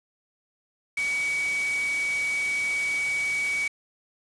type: tone in noise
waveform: sine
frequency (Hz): 2264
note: C#7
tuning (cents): +36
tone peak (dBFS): -24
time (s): 0.97-3.68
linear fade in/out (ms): 5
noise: white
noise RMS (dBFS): -36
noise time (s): 0.97-3.68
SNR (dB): +9
effects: resampled to 22050 Hz